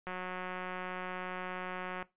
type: click train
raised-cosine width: 0.5 ms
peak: -25 dBFS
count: 359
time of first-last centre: 0.07-2.026 s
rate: 183 Hz
effects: noise-tail reverb RT60 0.2 s tail -19 dB re dry + resampled to 8000 Hz